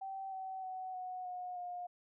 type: tone with pitch steps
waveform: sine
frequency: 773 / 760.6 / 748.4 / 736.4 / 724.6 / 713 Hz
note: G5 / F#5 / F#5 / F#5 / F#5 / F5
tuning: -24 / +48 / +20 / -8 / -36 / +36 cents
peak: -40 dBFS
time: 0.01-1.87 s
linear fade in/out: 10 ms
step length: 310 ms
effects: none